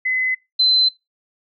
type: tone pair in turn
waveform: sine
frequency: 2030 / 4060 Hz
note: B6 / B7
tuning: +47 / +47 cents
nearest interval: octave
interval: 1200 cents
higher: second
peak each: -17 / -12 dBFS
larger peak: second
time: 0.05-0.35 / 0.59-0.89 s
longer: neither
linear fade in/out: 10 ms
effects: noise-tail reverb RT60 0.2 s tail -21 dB re dry